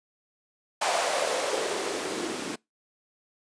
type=noise with band-pass filter sweep; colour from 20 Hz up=blue; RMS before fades=-29 dBFS; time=0.81-2.56 s; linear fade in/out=10 ms; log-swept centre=740 to 260 Hz; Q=3.2; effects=noise-tail reverb RT60 0.2 s tail -25 dB re dry + resampled to 22050 Hz